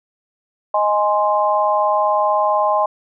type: chord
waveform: sine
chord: Ab major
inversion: second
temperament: equal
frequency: 622.3 / 830.6 / 1046.5 Hz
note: Eb5 / Ab5 / C6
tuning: 0 / 0 / 0 cents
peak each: -18 dBFS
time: 0.74-2.86 s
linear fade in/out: 5 ms
effects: none